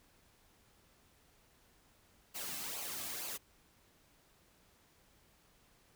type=noise with flanger; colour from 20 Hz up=white; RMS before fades=-42 dBFS; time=2.34-3.38 s; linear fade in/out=20 ms; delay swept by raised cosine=0.54 to 2.14 ms; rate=2.2 Hz; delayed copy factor=-0.55; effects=pink hiss -68 dBFS RMS until 5.95 s